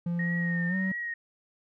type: tone with pitch glide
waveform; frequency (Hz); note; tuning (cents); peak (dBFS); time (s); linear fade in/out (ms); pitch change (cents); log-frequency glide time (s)
triangle; 172.2 to 189.97; F3 to F#3; -24 to +46; -25; 0.06-0.92; 5; +170; 0.68-0.75
type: tone with vibrato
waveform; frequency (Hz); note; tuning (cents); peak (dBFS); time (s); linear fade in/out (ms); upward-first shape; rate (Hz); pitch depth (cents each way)
sine; 1860; A#6; -4; -31; 0.19-1.14; 5; triangle; 1.6; 52
effects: none